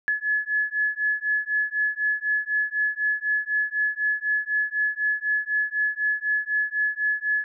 sine beating tone pair, 1705 / 1709 Hz, G#6 / G#6, +45 / +49 cents, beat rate 4 Hz, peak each -25 dBFS, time 0.08-7.44 s, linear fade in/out 0 ms, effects none

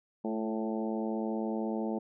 harmonic tone with a mistuned harmonic, 110 Hz, A2, in tune, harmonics 2 / 3 / 4 / 5 / 6 / 7 / 8, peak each -33 / -37 / -39 / -41 / -43 / -44 / -45 dBFS, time 0.24-1.99 s, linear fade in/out 10 ms, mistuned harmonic 3, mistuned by +31 cents, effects none

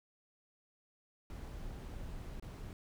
brown noise with dropouts, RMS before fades -45 dBFS, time 1.3-2.73 s, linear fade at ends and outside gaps 1 ms, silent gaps 2.398-2.424 s, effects none

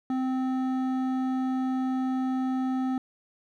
sine tone with hard clipping, 259.5 Hz, C4, 14 cents flat, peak -27 dBFS, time 0.1-2.98 s, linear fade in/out 2 ms, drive 10 dB, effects none

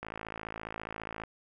click train, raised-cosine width 0.5 ms, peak -23 dBFS, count 67, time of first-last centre 0.03-1.237 s, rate 54.7 Hz, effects none

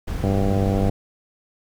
brown noise, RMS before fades -26 dBFS, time 0.07-0.9 s, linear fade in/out 10 ms
harmonic tone, 98 Hz, G2, in tune, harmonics 1 / 2 / 3 / 4 / 5 / 6 / 7 / 8, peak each -21 / -23 / -28 / -30 / -28 / -32 / -32 / -34 dBFS, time 0.23-0.9 s, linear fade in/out 5 ms
effects none

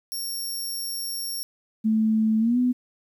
15% pulse tone, 5520 Hz, F8, 21 cents flat, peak -23 dBFS, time 0.12-1.43 s, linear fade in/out 0 ms
sine tone with pitch glide, 219.2 to 248.9 Hz, A3 to B3, -6 to +14 cents, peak -18 dBFS, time 1.84-2.73 s, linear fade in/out 20 ms, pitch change +220 cents, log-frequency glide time 2.39-2.58 s
effects 10-bit

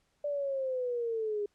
sine linear sweep, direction down, 587.3 to 406 Hz, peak -30 dBFS, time 0.24-1.46 s, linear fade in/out 5 ms, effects pink hiss -74 dBFS RMS until 1.54 s + low-pass 9000 Hz 12 dB/octave

